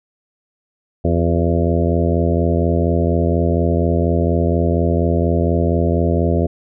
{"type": "harmonic tone with a mistuned harmonic", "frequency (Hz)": 84.2, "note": "E2", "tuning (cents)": 37, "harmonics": [1, 2, 3, 4, 5, 6, 7, 8], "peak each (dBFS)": [-17, -20, -22, -23, -24, -25, -25, -26], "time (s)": [1.04, 6.47], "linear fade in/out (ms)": 10, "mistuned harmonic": 4, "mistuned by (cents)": 50, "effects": []}